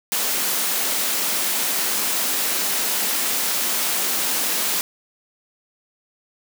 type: high-pass noise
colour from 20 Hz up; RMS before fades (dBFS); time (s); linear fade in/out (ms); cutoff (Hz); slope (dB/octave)
white; -22; 0.12-4.81; 0; 170; 96
effects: none